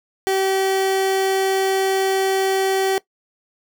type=tone; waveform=30% pulse; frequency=384.4 Hz; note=G4; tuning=34 cents flat; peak=-14 dBFS; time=0.27-2.98 s; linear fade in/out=0 ms; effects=noise-tail reverb RT60 0.1 s tail -20 dB re dry